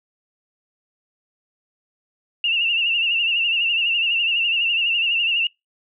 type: tone with vibrato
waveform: sine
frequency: 2761 Hz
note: F7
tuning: 20 cents flat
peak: -17 dBFS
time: 2.44-5.47 s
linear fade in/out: 2 ms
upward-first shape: sine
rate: 12 Hz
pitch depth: 70 cents each way
effects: noise-tail reverb RT60 0.2 s tail -26 dB re dry